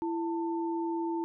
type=tone pair together; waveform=sine; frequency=333.9 / 892 Hz; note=E4 / A5; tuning=+22 / +23 cents; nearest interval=octave + perfect fourth; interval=1701 cents; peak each=-30 / -36 dBFS; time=0.02-1.24 s; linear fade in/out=0 ms; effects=none